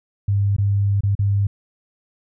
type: tone with dropouts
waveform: sine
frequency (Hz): 100.3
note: G2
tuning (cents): +40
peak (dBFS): -15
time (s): 0.28-1.47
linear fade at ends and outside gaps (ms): 5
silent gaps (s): 0.565-0.583 / 1.008-1.034 / 1.152-1.191
effects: none